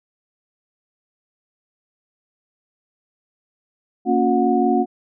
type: tone cluster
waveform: sine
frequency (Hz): 232.2 / 277.6 / 358.7 / 728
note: A#3 / C#4 / F4 / F#5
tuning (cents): -7 / +3 / +46 / -28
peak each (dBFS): -20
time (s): 4.05-4.86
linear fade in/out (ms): 50
effects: none